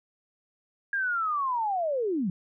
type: linear sweep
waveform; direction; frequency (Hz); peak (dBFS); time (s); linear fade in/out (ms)
sine; down; 1635 to 164.81; -25; 0.93-2.3; 2
effects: none